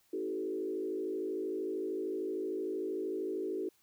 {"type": "tone with frequency modulation", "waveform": "sine", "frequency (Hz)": 376, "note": "F#4", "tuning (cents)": 28, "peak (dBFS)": -33, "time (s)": [0.13, 3.69], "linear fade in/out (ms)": 5, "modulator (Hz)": 53.1, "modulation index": 1.2, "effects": ["white hiss -70 dBFS RMS until 3.82 s"]}